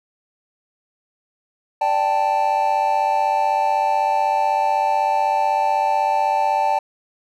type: chord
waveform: triangle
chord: D suspended fourth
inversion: none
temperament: equal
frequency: 587.3 / 784 / 880 Hz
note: D5 / G5 / A5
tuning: 0 / 0 / 0 cents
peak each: -23 / -18 / -17 dBFS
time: 1.81-6.79 s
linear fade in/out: 5 ms
effects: none